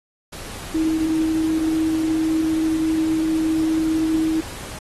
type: tone in noise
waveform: sine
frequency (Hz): 318.8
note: D#4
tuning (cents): +42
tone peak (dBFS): -17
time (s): 0.74-4.41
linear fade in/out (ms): 10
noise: pink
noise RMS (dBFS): -35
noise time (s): 0.32-4.79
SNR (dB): +15
effects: AAC 32 kbps